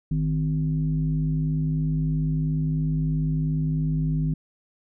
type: tone with frequency modulation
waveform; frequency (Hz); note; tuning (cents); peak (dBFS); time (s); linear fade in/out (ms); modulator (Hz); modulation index
sine; 155; D#3; -6; -21; 0.11-4.34; 5; 103; 0.66
effects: none